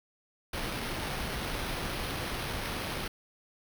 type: noise with sample-and-hold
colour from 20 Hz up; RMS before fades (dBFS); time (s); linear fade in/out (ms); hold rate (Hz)
pink; -35; 0.53-3.08; 5; 7350
effects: none